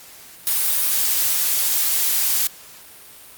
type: noise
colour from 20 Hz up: blue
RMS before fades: -19 dBFS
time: 0.47-2.47 s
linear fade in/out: 0 ms
effects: white hiss -43 dBFS RMS until 3.37 s + Opus 48 kbps